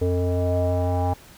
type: tone with low-pass filter sweep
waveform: square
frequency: 89.4 Hz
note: F2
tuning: 41 cents sharp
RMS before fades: -22 dBFS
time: 0.01-1.14 s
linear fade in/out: 10 ms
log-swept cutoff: 480 to 810 Hz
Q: 6.5
effects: pink hiss -48 dBFS RMS until 1.37 s